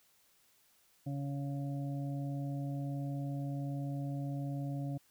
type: harmonic tone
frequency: 140.1 Hz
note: C#3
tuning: 19 cents sharp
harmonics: 1 / 2 / 4 / 5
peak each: -36 / -41 / -50 / -51 dBFS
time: 1.06-4.98 s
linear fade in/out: 10 ms
effects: white hiss -69 dBFS RMS until 5.1 s